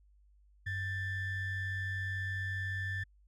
triangle ring-modulated tone, 838 Hz, G#5, 15 cents sharp, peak -29 dBFS, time 0.66-3.04 s, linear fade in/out 10 ms, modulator 933 Hz, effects added 50 Hz sine -61 dBFS peak until 3.27 s

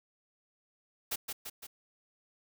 white noise with echo, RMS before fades -34 dBFS, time 1.11-1.16 s, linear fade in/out 10 ms, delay 170 ms, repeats 3, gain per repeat -4 dB, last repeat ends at 1.67 s, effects none

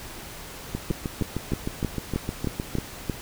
two click trains, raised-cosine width 3 ms, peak -14 / -12 dBFS, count 14 / 8, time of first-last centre 0.75-2.753 / 0.91-3.098 s, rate 6.49 / 3.2 Hz, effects pink hiss -40 dBFS RMS until 3.21 s

